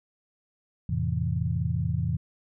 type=chord; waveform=sine; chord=F major seventh; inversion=none; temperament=equal with one note detuned; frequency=85.36 / 110 / 130.81 / 164.81 Hz; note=F2 / A2 / C3 / E3; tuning=-39 / 0 / 0 / 0 cents; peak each=-30 dBFS; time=0.89-2.17 s; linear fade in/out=5 ms; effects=none